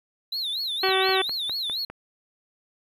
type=tone with vibrato; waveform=triangle; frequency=3900 Hz; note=B7; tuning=23 cents flat; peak=-25 dBFS; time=0.32-1.85 s; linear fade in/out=5 ms; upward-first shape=sine; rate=4.2 Hz; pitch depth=200 cents each way
type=harmonic tone; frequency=380 Hz; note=F#4; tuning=46 cents sharp; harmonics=1 / 2 / 3 / 4 / 5 / 6 / 7 / 8 / 9; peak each=-24 / -27 / -29 / -30 / -31 / -32 / -32 / -33 / -34 dBFS; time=0.83-1.22 s; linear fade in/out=5 ms
type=click train; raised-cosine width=0.5 ms; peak=-22 dBFS; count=6; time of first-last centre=0.89-1.9 s; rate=4.95 Hz
effects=9-bit